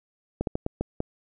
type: slowing click train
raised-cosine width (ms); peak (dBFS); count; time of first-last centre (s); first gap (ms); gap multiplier
2; -13; 6; 0.41-1.004; 62; 1.33
effects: none